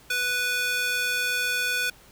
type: tone with high-pass filter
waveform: square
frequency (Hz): 493.9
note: B4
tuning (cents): 0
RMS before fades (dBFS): -26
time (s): 0.1-1.9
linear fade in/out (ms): 5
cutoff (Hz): 1800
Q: 1.8
effects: pink hiss -53 dBFS RMS until 2.11 s